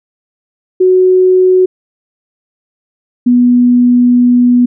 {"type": "tone pair in turn", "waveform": "sine", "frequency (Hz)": [370, 245], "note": ["F#4", "B3"], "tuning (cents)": [0, -14], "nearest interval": "perfect fifth", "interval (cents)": 714, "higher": "first", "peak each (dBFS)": -4, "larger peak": "neither", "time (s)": [[0.8, 1.66], [3.26, 4.66]], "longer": "second", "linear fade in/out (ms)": 10, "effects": []}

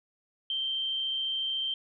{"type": "tone with amplitude modulation", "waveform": "sine", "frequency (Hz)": 3136, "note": "G7", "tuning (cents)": 0, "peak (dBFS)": -27, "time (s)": [0.5, 1.74], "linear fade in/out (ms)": 2, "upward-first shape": "sine", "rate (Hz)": 134, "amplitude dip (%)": 30, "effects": []}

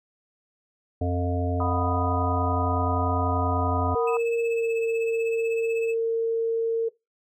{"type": "harmonic tone", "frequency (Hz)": 88.7, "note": "F2", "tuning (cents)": 27, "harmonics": [1, 3, 5, 7, 8], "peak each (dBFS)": [-25, -30, -32, -33, -34], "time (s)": [1.01, 3.95], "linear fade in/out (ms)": 5}
{"type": "chord", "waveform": "sine", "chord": "B major", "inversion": "second", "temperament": "equal with one note detuned", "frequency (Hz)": [740, 987.8, 1240.9], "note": ["F#5", "B5", "D#6"], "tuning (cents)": [0, 0, -5], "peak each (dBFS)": -31, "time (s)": [1.6, 4.17], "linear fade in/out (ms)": 2}
{"type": "tone with pitch glide", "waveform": "sine", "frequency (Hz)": [464, 455.8], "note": ["A#4", "A#4"], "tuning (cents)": [-8, -39], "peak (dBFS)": -21, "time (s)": [3.95, 6.89], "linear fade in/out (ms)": 10, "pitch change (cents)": -31, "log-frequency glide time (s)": [4.39, 4.75]}
{"type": "tone with tremolo", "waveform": "triangle", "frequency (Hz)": 2600, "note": "E7", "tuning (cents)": -24, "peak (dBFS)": -30, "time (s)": [4.07, 5.94], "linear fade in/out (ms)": 5, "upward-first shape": "triangle", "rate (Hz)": 16, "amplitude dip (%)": 85}
{"effects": ["noise-tail reverb RT60 0.2 s tail -20 dB re dry"]}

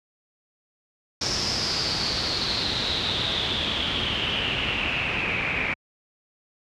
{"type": "noise with low-pass filter sweep", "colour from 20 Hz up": "pink", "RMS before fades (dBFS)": -26, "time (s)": [1.21, 5.74], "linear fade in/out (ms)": 5, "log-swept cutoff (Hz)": [5400, 2300], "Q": 7.9, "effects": ["high-pass 60 Hz 12 dB/octave"]}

